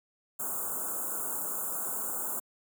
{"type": "band-stop noise", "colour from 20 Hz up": "white", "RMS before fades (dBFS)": -34, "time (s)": [0.39, 2.4], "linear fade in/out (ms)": 10, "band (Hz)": [1500, 6900], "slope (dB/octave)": 96, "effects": ["high-pass 200 Hz 12 dB/octave"]}